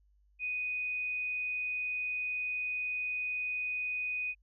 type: tone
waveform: sine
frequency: 2489 Hz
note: D#7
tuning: in tune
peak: -32 dBFS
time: 0.39-4.35 s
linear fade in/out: 50 ms
effects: added 50 Hz sine -64 dBFS peak until 4.42 s